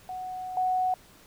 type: tone pair in turn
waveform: sine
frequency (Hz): 740 / 740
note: F#5 / F#5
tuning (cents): 0 / 0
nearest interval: unison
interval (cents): 0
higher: neither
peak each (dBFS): -33 / -23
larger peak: second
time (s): 0.09-0.57 / 0.57-0.94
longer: first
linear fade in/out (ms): 2
effects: pink hiss -55 dBFS RMS until 1.26 s